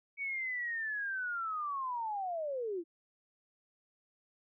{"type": "linear sweep", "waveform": "sine", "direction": "down", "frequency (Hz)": [2261, 320], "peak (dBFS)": -34, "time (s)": [0.17, 2.84], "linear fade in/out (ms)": 50, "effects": []}